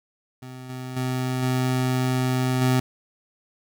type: tone with level steps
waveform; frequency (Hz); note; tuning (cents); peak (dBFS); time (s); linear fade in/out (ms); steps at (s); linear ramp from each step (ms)
25% pulse; 128.2; C3; -35; -33 / -28 / -20 / -17 / -14; 0.42-2.8; 5; 0.69 / 0.96 / 1.42 / 2.61; 10
effects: none